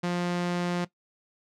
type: tone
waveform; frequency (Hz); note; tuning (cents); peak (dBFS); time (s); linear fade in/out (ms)
sawtooth; 176; F3; +14; -22; 0.03-0.85; 10
effects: noise-tail reverb RT60 0.1 s tail -17 dB re dry + low-pass 6000 Hz 12 dB/octave